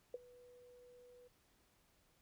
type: tone with ADSR envelope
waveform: sine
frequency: 492.2 Hz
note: B4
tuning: 6 cents flat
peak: -38 dBFS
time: 0.14-1.28 s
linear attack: 3 ms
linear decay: 23 ms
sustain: -21 dB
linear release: 10 ms
effects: pink hiss -74 dBFS RMS until 2.21 s